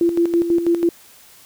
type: tone with tremolo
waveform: sine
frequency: 340.6 Hz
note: F4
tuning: 43 cents flat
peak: -12 dBFS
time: 0.01-0.89 s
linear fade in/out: 2 ms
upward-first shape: square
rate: 6.1 Hz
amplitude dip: 60%
effects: white hiss -47 dBFS RMS until 1.45 s